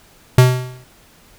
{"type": "tone with exponential decay", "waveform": "square", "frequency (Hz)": 126.6, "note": "B2", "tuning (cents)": 43, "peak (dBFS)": -4, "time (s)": [0.38, 0.84], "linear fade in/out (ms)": 2, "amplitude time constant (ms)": 100, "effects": ["pink hiss -49 dBFS RMS until 1.38 s"]}